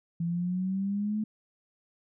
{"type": "exponential sweep", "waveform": "sine", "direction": "up", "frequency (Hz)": [166.8, 217.1], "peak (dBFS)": -27, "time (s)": [0.2, 1.24], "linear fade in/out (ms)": 5, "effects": []}